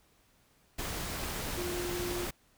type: tone in noise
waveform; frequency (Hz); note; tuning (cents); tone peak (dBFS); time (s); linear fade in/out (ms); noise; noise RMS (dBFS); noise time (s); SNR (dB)
sine; 353.1; F4; +19; -35; 1.57-2.26; 10; pink; -37; 0.78-2.31; -1
effects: pink hiss -67 dBFS RMS until 2.57 s